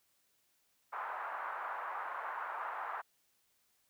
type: band-pass noise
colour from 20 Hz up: pink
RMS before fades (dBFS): -41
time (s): 0.92-3.02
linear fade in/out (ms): 20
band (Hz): 840 to 1400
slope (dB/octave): 24
effects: white hiss -75 dBFS RMS until 3.89 s